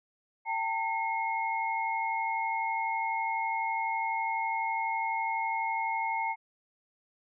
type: tone cluster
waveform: sine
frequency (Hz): 788 / 900 / 2160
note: G5 / A5 / C#7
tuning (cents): +9 / +39 / -45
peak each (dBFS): -37 / -30 / -34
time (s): 0.45-6.36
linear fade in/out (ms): 50
effects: none